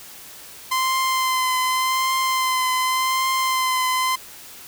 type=tone with vibrato; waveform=sawtooth; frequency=1036 Hz; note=C6; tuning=17 cents flat; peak=-15 dBFS; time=0.71-4.16 s; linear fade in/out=10 ms; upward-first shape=triangle; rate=0.87 Hz; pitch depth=24 cents each way; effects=white hiss -41 dBFS RMS until 4.67 s